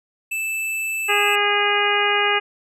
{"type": "tone", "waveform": "square", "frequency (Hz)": 2637, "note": "E7", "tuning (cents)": 0, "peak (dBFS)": -23, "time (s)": [0.31, 1.36], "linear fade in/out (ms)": 10}
{"type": "harmonic tone", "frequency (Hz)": 410.2, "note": "G#4", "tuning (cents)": -21, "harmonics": [1, 2, 3, 4, 5, 6, 7], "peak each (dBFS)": [-24, -24, -24, -24, -24, -24, -24], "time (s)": [1.08, 2.4], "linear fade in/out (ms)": 20}
{"effects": ["resampled to 32000 Hz"]}